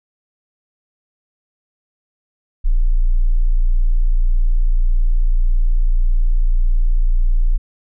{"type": "tone", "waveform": "sine", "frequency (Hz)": 29.14, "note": "A#0", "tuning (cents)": 0, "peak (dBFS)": -10, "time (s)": [2.64, 7.58], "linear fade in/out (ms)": 20, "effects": []}